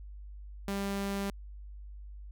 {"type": "tone", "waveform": "sawtooth", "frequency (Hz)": 198.3, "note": "G3", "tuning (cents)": 20, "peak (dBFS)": -28, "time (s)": [0.68, 1.3], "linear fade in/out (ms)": 2, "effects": ["added 50 Hz sine -43 dBFS peak until 2.31 s"]}